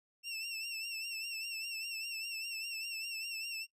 25% pulse tone with vibrato, 2700 Hz, E7, 41 cents sharp, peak -35 dBFS, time 0.23-3.67 s, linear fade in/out 50 ms, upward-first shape sine, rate 5 Hz, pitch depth 56 cents each way, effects noise-tail reverb RT60 0.1 s tail -20 dB re dry + resampled to 32000 Hz

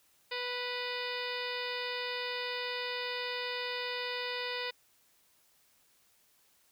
harmonic tone with a mistuned harmonic, 492.6 Hz, B4, 5 cents flat, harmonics 1 / 2 / 3 / 4 / 5 / 6 / 7 / 8 / 9 / 10, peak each -40 / -43 / -45 / -41 / -43 / -44 / -44 / -49 / -46 / -47 dBFS, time 0.31-4.71 s, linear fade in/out 10 ms, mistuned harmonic 7, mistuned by +71 cents, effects white hiss -68 dBFS RMS until 6.71 s

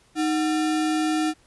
sine tone with sample-and-hold, 311.1 Hz, D#4, in tune, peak -20 dBFS, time 0.15-1.34 s, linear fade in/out 50 ms, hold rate 1050 Hz, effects pink hiss -59 dBFS RMS until 1.46 s + resampled to 24000 Hz

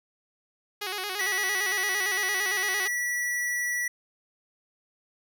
5% pulse tone with vibrato, 392 Hz, G4, in tune, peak -19 dBFS, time 0.81-2.88 s, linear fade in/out 10 ms, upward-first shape square, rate 8.8 Hz, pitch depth 93 cents each way
square tone, 1948 Hz, B6, 24 cents flat, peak -27 dBFS, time 1.19-3.88 s, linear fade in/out 5 ms
effects none

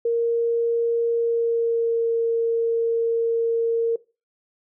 sine tone with pitch glide, 465.8 to 460.4 Hz, A#4 to A#4, -1 to -22 cents, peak -18 dBFS, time 0.05-3.96 s, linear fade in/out 5 ms, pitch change -21 cents, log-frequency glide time 1.12-2.09 s, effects noise-tail reverb RT60 0.3 s tail -20 dB re dry

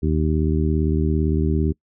harmonic tone, 77.7 Hz, D#2, 2 cents flat, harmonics 1 / 2 / 3 / 4 / 5, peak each -20 / -23 / -25 / -26 / -27 dBFS, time 0.02-1.73 s, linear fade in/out 20 ms, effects noise-tail reverb RT60 0.1 s tail -25 dB re dry

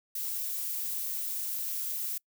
violet noise, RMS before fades -34 dBFS, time 0.15-2.18 s, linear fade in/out 5 ms, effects noise-tail reverb RT60 0.1 s tail -26 dB re dry

